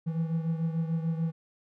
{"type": "beating tone pair", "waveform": "triangle", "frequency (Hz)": [162.3, 169.1], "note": ["E3", "E3"], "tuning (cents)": [-27, 44], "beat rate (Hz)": 6.8, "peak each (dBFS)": [-26, -32], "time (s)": [0.06, 1.32], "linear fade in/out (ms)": 20, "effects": []}